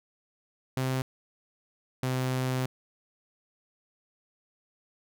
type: tone pair in turn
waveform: sawtooth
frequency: 130.5 / 128.93 Hz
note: C3 / C3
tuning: -4 / -25 cents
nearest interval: unison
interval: 21 cents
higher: first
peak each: -23 dBFS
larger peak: neither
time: 0.77-1.02 / 2.03-2.66 s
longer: second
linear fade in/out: 2 ms
effects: none